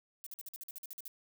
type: noise bursts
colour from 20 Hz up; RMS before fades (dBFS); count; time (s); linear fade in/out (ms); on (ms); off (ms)
violet; -45; 12; 0.24-1.079; 0; 25; 49
effects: none